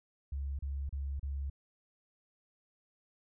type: tone bursts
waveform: sine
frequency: 69.3 Hz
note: C#2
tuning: in tune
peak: -34 dBFS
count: 4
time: 0.32-1.499 s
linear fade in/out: 5 ms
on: 270 ms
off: 33 ms
effects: none